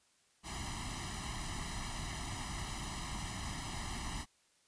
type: noise with comb filter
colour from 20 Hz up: pink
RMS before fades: -41 dBFS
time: 0.43-4.26 s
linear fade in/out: 50 ms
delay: 1 ms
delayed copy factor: +0.9
effects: white hiss -71 dBFS RMS until 4.67 s + resampled to 22050 Hz